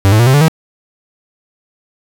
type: tone with pitch steps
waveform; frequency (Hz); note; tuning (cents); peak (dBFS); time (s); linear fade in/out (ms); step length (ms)
45% pulse; 97.8 / 107.89 / 119.02 / 131.3 / 144.85 / 159.8; G2 / A2 / A#2 / C3 / D3 / D#3; -4 / -34 / +36 / +6 / -24 / +47; -6; 0.05-0.482; 0; 72
effects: none